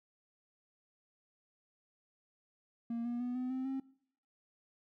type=tone with pitch steps; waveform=triangle; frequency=233.1 / 239.5 / 246.1 / 252.9 / 259.8 / 267 Hz; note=A#3 / A#3 / B3 / B3 / C4 / C4; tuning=0 / +47 / -6 / +41 / -12 / +35 cents; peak=-32 dBFS; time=2.9-3.8 s; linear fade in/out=5 ms; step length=150 ms; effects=noise-tail reverb RT60 0.6 s tail -22 dB re dry + tanh soft clip ceiling -28 dBFS